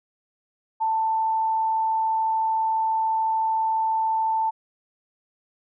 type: tone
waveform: sine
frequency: 887 Hz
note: A5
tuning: 14 cents sharp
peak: -20 dBFS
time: 0.8-4.51 s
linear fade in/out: 20 ms
effects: none